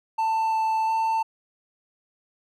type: tone with pitch steps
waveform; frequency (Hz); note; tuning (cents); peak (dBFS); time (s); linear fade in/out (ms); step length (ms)
triangle; 889 / 884 / 893; A5 / A5 / A5; +18 / +8 / +25; -19; 0.18-1.23; 10; 350
effects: none